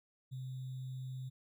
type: tone with sample-and-hold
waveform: sine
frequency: 129.6 Hz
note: C3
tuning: 16 cents flat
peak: -40 dBFS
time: 0.31-1.3 s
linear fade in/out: 20 ms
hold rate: 3675 Hz
effects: none